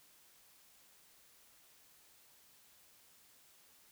silence, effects white hiss -65 dBFS RMS until 3.91 s

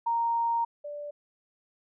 sine tone pair in turn, 930 / 585.9 Hz, A#5 / D5, -4 / -4 cents, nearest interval minor sixth, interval 800 cents, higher first, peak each -24 / -35 dBFS, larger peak first, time 0.06-0.65 / 0.84-1.11 s, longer first, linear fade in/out 10 ms, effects none

